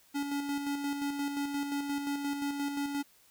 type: tone with tremolo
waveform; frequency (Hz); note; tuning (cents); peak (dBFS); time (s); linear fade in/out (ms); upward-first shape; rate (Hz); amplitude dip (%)
square; 283.9; C#4; +41; -31; 0.14-3.03; 20; square; 5.7; 40
effects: white hiss -63 dBFS RMS until 3.3 s